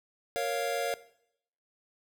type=chord; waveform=square; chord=Bb minor; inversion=none; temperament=equal; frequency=466.2 / 554.4 / 698.5 Hz; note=Bb4 / Db5 / F5; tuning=0 / 0 / 0 cents; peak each=-35 / -34 / -34 dBFS; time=0.36-0.94 s; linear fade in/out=0 ms; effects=noise-tail reverb RT60 0.7 s tail -17 dB re dry

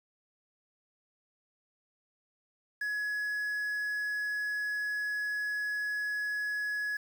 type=tone with quantisation; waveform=triangle; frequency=1686 Hz; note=G#6; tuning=26 cents sharp; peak=-29 dBFS; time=2.81-6.97 s; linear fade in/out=5 ms; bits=9; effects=none

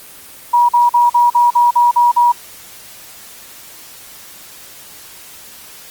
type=tone bursts; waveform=sine; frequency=960 Hz; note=B5; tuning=49 cents flat; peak=-7 dBFS; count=9; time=0.53-2.322 s; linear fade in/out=10 ms; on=160 ms; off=44 ms; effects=white hiss -37 dBFS RMS until 5.9 s + Opus 24 kbps

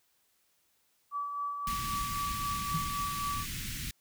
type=tone with tremolo; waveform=sine; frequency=1150 Hz; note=D6; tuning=37 cents flat; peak=-31 dBFS; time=1.11-3.46 s; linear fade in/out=50 ms; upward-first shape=sine; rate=3.8 Hz; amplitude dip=40%
type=band-stop noise; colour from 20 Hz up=pink; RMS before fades=-38 dBFS; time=1.67-3.91 s; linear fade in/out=2 ms; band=240 to 1800 Hz; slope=24 dB/octave
type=tone with exponential decay; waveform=sine; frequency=160 Hz; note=D#3; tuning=49 cents sharp; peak=-27 dBFS; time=2.74-2.92 s; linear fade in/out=5 ms; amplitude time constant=39 ms
effects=white hiss -72 dBFS RMS until 4 s

